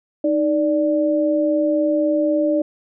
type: tone pair together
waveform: sine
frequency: 310 / 586.2 Hz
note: D#4 / D5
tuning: -6 / -3 cents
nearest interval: major seventh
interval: 1103 cents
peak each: -18 dBFS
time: 0.24-2.62 s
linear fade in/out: 5 ms
effects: none